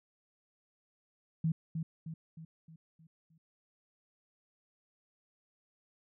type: tone with echo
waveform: sine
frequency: 161.4 Hz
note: E3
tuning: 36 cents flat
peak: -27 dBFS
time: 1.44-1.52 s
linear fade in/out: 5 ms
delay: 310 ms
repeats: 6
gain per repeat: -6 dB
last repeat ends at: 3.38 s
effects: none